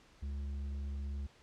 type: tone with tanh clipping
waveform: sine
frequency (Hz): 70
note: C#2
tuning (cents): +18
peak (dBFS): -38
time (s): 0.22-1.27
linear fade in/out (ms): 10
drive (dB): 7
effects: pink hiss -63 dBFS RMS until 1.42 s + low-pass 6000 Hz 12 dB/octave